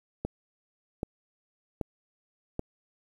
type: click train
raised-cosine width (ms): 2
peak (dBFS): -17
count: 4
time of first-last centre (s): 0.25-2.594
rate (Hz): 1.28
effects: 9-bit